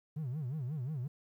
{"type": "tone with vibrato", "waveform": "triangle", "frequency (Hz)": 138.59, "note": "C#3", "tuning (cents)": 0, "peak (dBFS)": -32, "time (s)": [0.16, 1.08], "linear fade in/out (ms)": 10, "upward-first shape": "sine", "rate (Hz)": 5.6, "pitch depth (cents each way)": 250, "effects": ["tanh soft clip ceiling -30 dBFS", "12-bit"]}